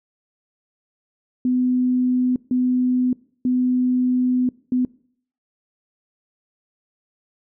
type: tone bursts at uneven times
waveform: sine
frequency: 251.5 Hz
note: B3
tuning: 32 cents sharp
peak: -16 dBFS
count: 4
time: 1.45-2.36 / 2.51-3.13 / 3.45-4.49 / 4.72-4.85 s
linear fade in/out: 2 ms
effects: noise-tail reverb RT60 0.6 s tail -23 dB re dry